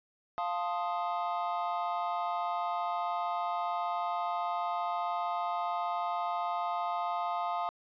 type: chord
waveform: triangle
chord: F dominant seventh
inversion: none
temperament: equal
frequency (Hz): 698.5 / 880 / 1046.5 / 1244.5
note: F5 / A5 / C6 / Eb6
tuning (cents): 0 / 0 / 0 / 0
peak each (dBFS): -32 / -35 / -37 / -35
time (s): 0.38-7.69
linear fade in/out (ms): 0
effects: resampled to 11025 Hz